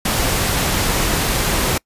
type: noise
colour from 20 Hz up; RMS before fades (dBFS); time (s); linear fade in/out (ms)
pink; -18; 0.05-1.78; 5
effects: noise-tail reverb RT60 0.1 s tail -26 dB re dry + resampled to 32000 Hz